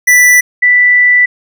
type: tone pair in turn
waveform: square / sine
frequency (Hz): 1975.5 / 1975.5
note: B6 / B6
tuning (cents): 0 / 0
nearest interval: unison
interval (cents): 0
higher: neither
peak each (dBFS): -4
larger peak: neither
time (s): 0.07-0.41 / 0.62-1.26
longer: second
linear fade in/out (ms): 10
effects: none